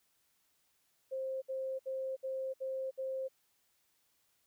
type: tone bursts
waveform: sine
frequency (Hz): 528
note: C5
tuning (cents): +16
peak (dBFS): -35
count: 6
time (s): 1.11-3.285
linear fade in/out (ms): 20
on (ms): 310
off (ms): 63
effects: white hiss -75 dBFS RMS until 4.46 s